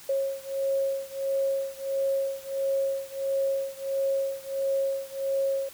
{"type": "beating tone pair", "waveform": "sine", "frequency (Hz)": [544, 545.5], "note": ["C#5", "C#5"], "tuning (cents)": [-33, -28], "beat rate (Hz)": 1.5, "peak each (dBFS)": [-28, -29], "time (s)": [0.09, 5.69], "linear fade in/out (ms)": 5, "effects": ["white hiss -48 dBFS RMS until 5.73 s"]}